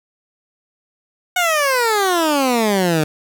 15% pulse exponential sweep, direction down, 740 to 150 Hz, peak -8 dBFS, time 1.36-3.04 s, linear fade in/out 5 ms, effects none

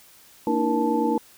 sine tone cluster, 231.2 / 292.7 / 321.8 / 473.4 / 875 Hz, A#3 / D4 / E4 / A#4 / A5, -14 / -6 / -42 / +27 / -10 cents, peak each -26 dBFS, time 0.47-1.18 s, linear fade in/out 2 ms, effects white hiss -52 dBFS RMS until 1.37 s

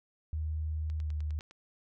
sine tone with pitch glide, 77.78 to 75.92 Hz, D#2 to D#2, 0 to -42 cents, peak -31 dBFS, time 0.33-1.39 s, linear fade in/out 0 ms, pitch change -42 cents, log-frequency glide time 0.98-1.1 s
click train, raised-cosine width 0.2 ms, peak -36 dBFS, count 7, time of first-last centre 0.9-1.51 s, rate 9.83 Hz
effects none

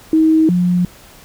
sine tone pair in turn, 317.5 / 178.19 Hz, D#4 / F3, +35 / +35 cents, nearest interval minor seventh, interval 1000 cents, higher first, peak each -8 / -11 dBFS, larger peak first, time 0.13-0.49 / 0.49-0.85 s, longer neither, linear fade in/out 2 ms, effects pink hiss -42 dBFS RMS until 1.24 s

